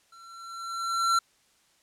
square tone with level ramp, 1355 Hz, E6, 47 cents sharp, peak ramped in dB -50 to -20 dBFS, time 0.12-1.19 s, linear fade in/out 5 ms, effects white hiss -65 dBFS RMS until 1.82 s + low-pass 9000 Hz 12 dB/octave

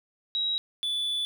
sine / triangle tone pair in turn, 3846 / 3466 Hz, B7 / A7, -47 / -27 cents, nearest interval major second, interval 180 cents, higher first, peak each -25 dBFS, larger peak neither, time 0.35-0.58 / 0.83-1.25 s, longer second, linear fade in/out 0 ms, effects none

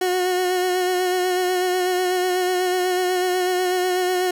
30% pulse tone with vibrato, 364.4 Hz, F#4, 26 cents flat, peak -16 dBFS, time 0.01-4.31 s, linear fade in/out 5 ms, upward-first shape sine, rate 8.1 Hz, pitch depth 27 cents each way, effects none

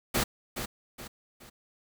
pink noise with echo, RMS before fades -27 dBFS, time 0.14-0.24 s, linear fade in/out 10 ms, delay 420 ms, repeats 3, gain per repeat -8 dB, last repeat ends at 1.5 s, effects none

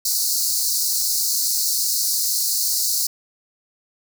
pink high-pass noise, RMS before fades -21 dBFS, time 0.05-3.07 s, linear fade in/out 5 ms, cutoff 4200 Hz, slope 96 dB/octave, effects none

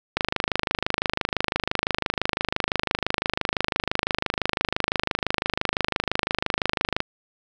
click train, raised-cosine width 0.3 ms, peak -5 dBFS, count 178, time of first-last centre 0.17-7.004 s, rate 25.9 Hz, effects none

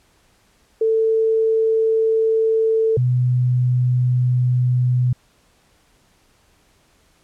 sine tone pair in turn, 444.9 / 124.85 Hz, A4 / B2, +19 / +19 cents, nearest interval octave + minor seventh, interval 2200 cents, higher first, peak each -14 dBFS, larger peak neither, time 0.81-2.97 / 2.97-5.13 s, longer neither, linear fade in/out 5 ms, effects pink hiss -58 dBFS RMS until 7.23 s + low-pass 11000 Hz 12 dB/octave

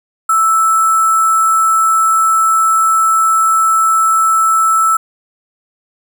sine tone with sample-and-hold, 1318.5 Hz, E6, in tune, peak -8 dBFS, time 0.29-4.97 s, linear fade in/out 5 ms, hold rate 8820 Hz, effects none

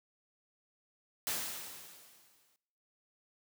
white noise with exponential decay, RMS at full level -34 dBFS, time 1.27-2.56 s, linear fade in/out 0 ms, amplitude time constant 280 ms, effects noise-tail reverb RT60 0.9 s tail -21 dB re dry + high-pass 100 Hz 12 dB/octave

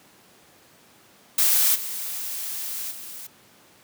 blue noise with level steps, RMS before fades -19 / -31 / -38 dBFS, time 1.38-3.27 s, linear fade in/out 5 ms, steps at 1.74 / 2.9 s, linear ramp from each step 20 ms, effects pink hiss -54 dBFS RMS until 3.83 s + high-pass 150 Hz 12 dB/octave

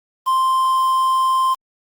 triangle tone with quantisation, 1046.5 Hz, C6, in tune, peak -12 dBFS, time 0.26-1.55 s, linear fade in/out 20 ms, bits 6, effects Opus 32 kbps

